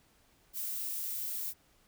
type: noise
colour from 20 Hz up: violet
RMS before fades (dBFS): -37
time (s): 0.53-1.54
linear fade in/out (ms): 50
effects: pink hiss -67 dBFS RMS until 1.87 s